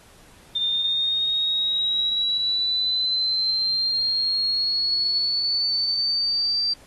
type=linear sweep; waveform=sine; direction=up; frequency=3600 to 4689 Hz; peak=-20 dBFS; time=0.55-6.74 s; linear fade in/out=10 ms; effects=pink hiss -52 dBFS RMS until 6.86 s + AAC 32 kbps